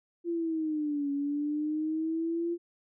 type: exponential two-way sweep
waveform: sine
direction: down then up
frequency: 345.3 to 280.8 to 345.3 Hz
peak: -28 dBFS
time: 0.24-2.58 s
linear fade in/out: 50 ms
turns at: 1.11 s
effects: none